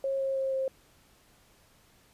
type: tone with pitch steps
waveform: sine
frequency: 542 / 538.3 / 534.5 / 530.8 Hz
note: C#5 / C5 / C5 / C5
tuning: -39 / +49 / +37 / +25 cents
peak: -27 dBFS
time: 0.04-0.68 s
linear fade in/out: 2 ms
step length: 160 ms
effects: pink hiss -62 dBFS RMS until 2.13 s + resampled to 32000 Hz